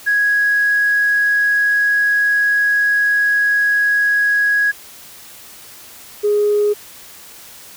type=tone pair in turn; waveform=sine; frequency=1661.2 / 415.3 Hz; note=G#6 / G#4; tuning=0 / 0 cents; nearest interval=2 octaves; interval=2400 cents; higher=first; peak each=-11 dBFS; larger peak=neither; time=0.06-4.72 / 6.23-6.74 s; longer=first; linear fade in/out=20 ms; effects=tanh soft clip ceiling -7 dBFS + white hiss -39 dBFS RMS until 7.76 s